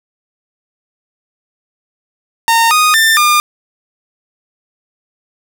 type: tone with pitch steps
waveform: sawtooth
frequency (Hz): 917 / 1240 / 1788 / 1207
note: A#5 / D#6 / A6 / D6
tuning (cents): -29 / -6 / +27 / +47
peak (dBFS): -4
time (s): 2.48-3.4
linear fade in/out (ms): 0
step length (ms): 230
effects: none